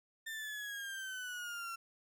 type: exponential sweep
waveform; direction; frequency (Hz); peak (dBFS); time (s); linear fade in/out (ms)
35% pulse; down; 1803 to 1352; -39; 0.26-1.76; 10
effects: none